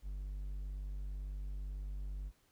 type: tone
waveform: triangle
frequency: 49 Hz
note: G1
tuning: in tune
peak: -37 dBFS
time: 0.02-2.32 s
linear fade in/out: 50 ms
effects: pink hiss -72 dBFS RMS until 2.51 s